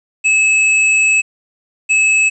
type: tone pair in turn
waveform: square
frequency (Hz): 2594 / 2594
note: E7 / E7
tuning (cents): -28 / -28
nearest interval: unison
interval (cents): 0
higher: neither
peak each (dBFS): -10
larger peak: neither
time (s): 0.24-1.22 / 1.89-2.3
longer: first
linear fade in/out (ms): 20
effects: resampled to 22050 Hz + 8-bit